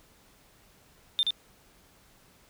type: tone with echo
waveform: sine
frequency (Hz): 3600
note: A7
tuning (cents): +39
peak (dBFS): -20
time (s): 1.19-1.23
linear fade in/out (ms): 0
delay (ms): 76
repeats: 1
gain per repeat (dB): -3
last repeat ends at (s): 1.306
effects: tanh soft clip ceiling -19 dBFS + pink hiss -60 dBFS RMS until 2.49 s